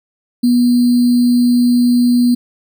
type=tone with sample-and-hold; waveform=sine; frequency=243.6 Hz; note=B3; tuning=24 cents flat; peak=-8 dBFS; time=0.43-2.35 s; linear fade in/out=10 ms; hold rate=4410 Hz; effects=none